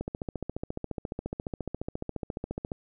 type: click train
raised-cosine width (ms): 2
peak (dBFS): -19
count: 40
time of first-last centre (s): 0.01-2.718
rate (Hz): 14.4
effects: none